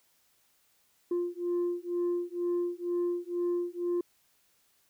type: beating tone pair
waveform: sine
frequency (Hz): 349.2 / 351.3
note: F4 / F4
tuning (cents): 0 / +10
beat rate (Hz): 2.1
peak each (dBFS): -30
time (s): 1.11-4.01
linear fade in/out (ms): 5
effects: tanh soft clip ceiling -25 dBFS + white hiss -69 dBFS RMS until 4.89 s